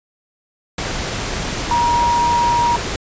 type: tone in noise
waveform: sine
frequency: 950 Hz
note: A#5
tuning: 33 cents sharp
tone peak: -13 dBFS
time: 1.71-2.76 s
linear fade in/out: 2 ms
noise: pink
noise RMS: -23 dBFS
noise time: 0.78-2.96 s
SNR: +7 dB
effects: resampled to 16000 Hz